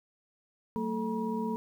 sine tone cluster, 189.1 / 226.3 / 437.5 / 958 Hz, F#3 / A3 / A4 / A#5, +38 / +49 / -10 / +47 cents, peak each -39 / -32 / -36 / -37 dBFS, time 0.76-1.56 s, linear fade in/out 0 ms, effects 10-bit

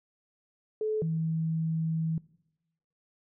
sine tone pair in turn, 431.9 / 161.43 Hz, A4 / E3, -32 / -36 cents, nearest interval octave + perfect fourth, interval 1704 cents, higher first, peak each -27 dBFS, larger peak neither, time 0.81-1.02 / 1.02-2.18 s, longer second, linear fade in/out 2 ms, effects noise-tail reverb RT60 0.9 s tail -21 dB re dry

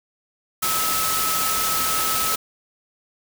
sine tone in noise, 1295 Hz, E6, 31 cents flat, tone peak -25 dBFS, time 0.62-2.36 s, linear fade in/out 10 ms, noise white, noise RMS -23 dBFS, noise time 0.62-2.36 s, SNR -5 dB, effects none

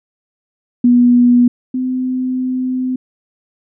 sine tone pair in turn, 243.7 / 255.7 Hz, B3 / C4, -23 / -40 cents, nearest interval minor second, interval 83 cents, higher second, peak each -6 / -15 dBFS, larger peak first, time 0.84-1.48 / 1.74-2.96 s, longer second, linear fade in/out 5 ms, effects none

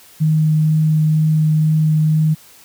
sine tone with vibrato, 155.56 Hz, D#3, in tune, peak -11 dBFS, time 0.2-2.35 s, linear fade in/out 20 ms, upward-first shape triangle, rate 2.1 Hz, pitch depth 9 cents each way, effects white hiss -45 dBFS RMS until 2.64 s

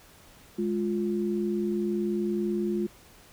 sine tone pair together, 208.6 / 350.5 Hz, G#3 / F4, +8 / +6 cents, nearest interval major sixth, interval 898 cents, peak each -28 dBFS, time 0.58-2.87 s, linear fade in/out 10 ms, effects pink hiss -54 dBFS RMS until 3.32 s

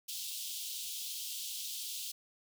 pink high-pass noise, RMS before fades -41 dBFS, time 0.08-2.12 s, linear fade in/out 10 ms, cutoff 3000 Hz, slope 48 dB/octave, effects none

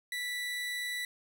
30% pulse tone, 1967 Hz, B6, 7 cents flat, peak -31 dBFS, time 0.12-1.05 s, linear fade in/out 2 ms, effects none

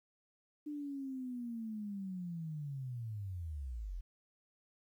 sine linear sweep, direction down, 300.1 to 39.31 Hz, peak -39 dBFS, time 0.66-4.01 s, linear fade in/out 10 ms, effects 12-bit

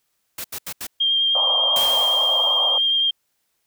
white noise bursts, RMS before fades -30 dBFS, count 4, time 0.38-0.869 s, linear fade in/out 5 ms, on 63 ms, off 79 ms
sine tone with vibrato, 3200 Hz, G7, 35 cents sharp, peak -16 dBFS, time 1-3.11 s, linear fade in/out 10 ms, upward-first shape sine, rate 9.9 Hz, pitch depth 15 cents each way
pink band-pass noise, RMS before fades -28 dBFS, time 1.35-2.78 s, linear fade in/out 2 ms, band 510 to 1200 Hz, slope 96 dB/octave
white noise with exponential decay, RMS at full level -26 dBFS, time 1.76-3.05 s, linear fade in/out 1 ms, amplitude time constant 280 ms
effects white hiss -71 dBFS RMS until 3.66 s

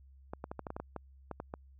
clicks, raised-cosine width 1 ms, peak -25 dBFS, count 12, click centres 0.335 / 0.441 / 0.515 / 0.593 / 0.668 / 0.704 / 0.765 / 0.8 / 0.963 / 1.313 / 1.401 / 1.539 s, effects added 67 Hz sine -55 dBFS peak until 1.79 s

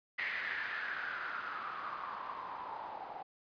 blue noise with low-pass filter sweep, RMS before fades -41 dBFS, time 0.18-3.23 s, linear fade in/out 10 ms, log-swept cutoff 2000 to 790 Hz, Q 5.9, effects resampled to 11025 Hz

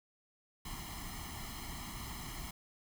pink noise with comb filter, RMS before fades -44 dBFS, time 0.65-2.51 s, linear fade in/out 5 ms, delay 0.97 ms, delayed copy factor +1, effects none

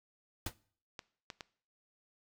pink noise with exponential decay, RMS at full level -32 dBFS, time 0.46-0.54 s, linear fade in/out 5 ms, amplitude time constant 16 ms
clicks, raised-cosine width 0.2 ms, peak -25 dBFS, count 3, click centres 0.992 / 1.302 / 1.408 s
effects noise-tail reverb RT60 0.5 s tail -21 dB re dry

